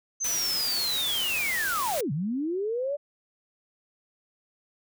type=linear two-way sweep; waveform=sine; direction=down then up; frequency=6272 to 132.4 to 591 Hz; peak=-26 dBFS; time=0.2-2.97 s; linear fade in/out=20 ms; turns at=2.12 s
type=noise; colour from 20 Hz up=white; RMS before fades=-33 dBFS; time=0.24-2.01 s; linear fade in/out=5 ms
effects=none